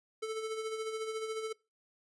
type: tone with tremolo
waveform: square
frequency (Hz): 440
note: A4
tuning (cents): 0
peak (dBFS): -34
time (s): 0.22-1.53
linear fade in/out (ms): 10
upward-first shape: sine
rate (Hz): 14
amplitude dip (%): 50
effects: noise-tail reverb RT60 0.3 s tail -25 dB re dry + resampled to 24000 Hz